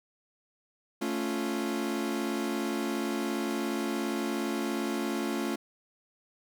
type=chord; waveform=40% pulse; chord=A augmented; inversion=none; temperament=equal; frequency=220 / 277.2 / 349.2 Hz; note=A3 / C#4 / E#4; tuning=0 / 0 / 0 cents; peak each=-33 dBFS; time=1.01-5.56 s; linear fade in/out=10 ms; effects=none